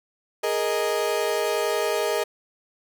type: chord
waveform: 35% pulse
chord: Ab suspended second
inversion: none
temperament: equal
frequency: 415.3 / 466.2 / 622.3 Hz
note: Ab4 / Bb4 / Eb5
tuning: 0 / 0 / 0 cents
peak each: -25 dBFS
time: 0.43-2.24 s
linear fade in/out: 10 ms
effects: none